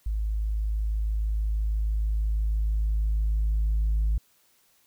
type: tone with level ramp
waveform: sine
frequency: 53.1 Hz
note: G#1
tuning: 39 cents sharp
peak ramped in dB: -24 to -19 dBFS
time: 0.06-4.18 s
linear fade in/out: 5 ms
effects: tanh soft clip ceiling -19 dBFS + white hiss -64 dBFS RMS until 4.86 s